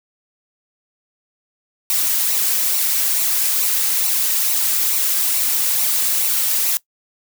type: noise with flanger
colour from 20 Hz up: blue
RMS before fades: -18 dBFS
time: 1.9-6.77 s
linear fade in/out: 0 ms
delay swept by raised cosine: 0.59 to 2.89 ms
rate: 2.3 Hz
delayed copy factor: -0.5
effects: noise-tail reverb RT60 0.1 s tail -20 dB re dry